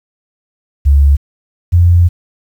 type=tone pair in turn; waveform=sine; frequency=70.5 / 87.03 Hz; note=C#2 / F2; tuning=+30 / -6 cents; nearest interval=major third; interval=364 cents; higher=second; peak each=-4 dBFS; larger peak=neither; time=0.85-1.17 / 1.72-2.09 s; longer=second; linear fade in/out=20 ms; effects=7-bit